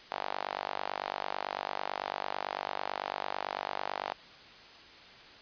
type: tone with high-pass filter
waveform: sawtooth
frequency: 49 Hz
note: G1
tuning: in tune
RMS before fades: -37 dBFS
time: 0.11-4.14 s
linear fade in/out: 10 ms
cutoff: 770 Hz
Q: 2.4
effects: white hiss -52 dBFS RMS until 5.41 s + resampled to 11025 Hz